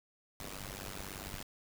pink noise with amplitude modulation, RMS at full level -40 dBFS, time 0.4-1.43 s, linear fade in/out 2 ms, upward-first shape sine, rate 97.9 Hz, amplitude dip 100%, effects none

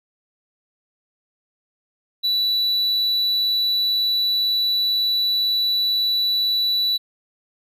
triangle tone, 3951 Hz, B7, in tune, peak -16 dBFS, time 2.23-6.98 s, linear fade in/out 20 ms, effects none

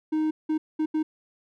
triangle tone bursts at uneven times, 311.1 Hz, D#4, in tune, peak -20 dBFS, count 4, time 0.12-0.31 / 0.49-0.58 / 0.79-0.86 / 0.94-1.03 s, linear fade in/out 10 ms, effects none

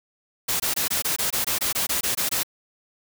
white noise bursts, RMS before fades -24 dBFS, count 14, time 0.48-2.433 s, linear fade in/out 10 ms, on 120 ms, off 21 ms, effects none

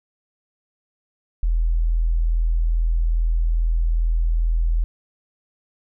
sine tone, 41.2 Hz, E1, in tune, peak -16 dBFS, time 1.43-4.84 s, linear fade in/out 0 ms, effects none

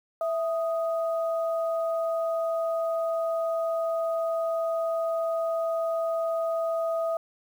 sine tone pair together, 659.3 / 1244.6 Hz, E5 / D#6, 0 / 0 cents, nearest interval major seventh, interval 1100 cents, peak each -25 / -35 dBFS, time 0.21-7.17 s, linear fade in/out 2 ms, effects 9-bit

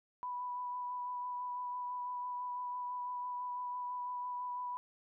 sine tone with vibrato, 987.8 Hz, B5, in tune, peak -37 dBFS, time 0.23-4.77 s, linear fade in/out 0 ms, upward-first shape sine, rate 6 Hz, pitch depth 13 cents each way, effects none

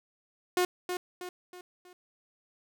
sawtooth tone with echo, 360.3 Hz, F#4, 46 cents flat, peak -20 dBFS, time 0.57-0.65 s, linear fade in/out 2 ms, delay 320 ms, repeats 4, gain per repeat -7 dB, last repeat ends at 1.93 s, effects none

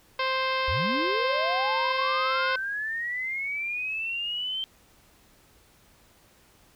harmonic tone, 524 Hz, C5, 2 cents sharp, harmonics 1 / 2 / 3 / 4 / 5 / 6 / 7 / 8 / 9 / 10, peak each -31 / -28 / -34 / -33 / -35 / -37 / -39 / -41 / -42 / -44 dBFS, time 0.19-2.56 s, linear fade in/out 5 ms
sine linear sweep, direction up, 58.27 to 3136 Hz, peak -28 dBFS, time 0.68-4.64 s, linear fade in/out 0 ms
effects pink hiss -59 dBFS RMS until 6.75 s

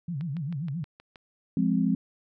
sine tone with vibrato, 153.8 Hz, D#3, 20 cents flat, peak -29 dBFS, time 0.08-0.84 s, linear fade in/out 5 ms, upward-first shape sine, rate 7.5 Hz, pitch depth 250 cents each way
click train, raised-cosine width 0.3 ms, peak -31 dBFS, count 7, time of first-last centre 0.21-1.158 s, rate 6.33 Hz
sine chord, F minor, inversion none, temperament equal, 174.61 / 207.7 / 261.6 Hz, F3 / Ab3 / C4, 0 / 0 / 0 cents, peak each -26 dBFS, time 1.57-1.95 s, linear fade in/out 2 ms
effects none

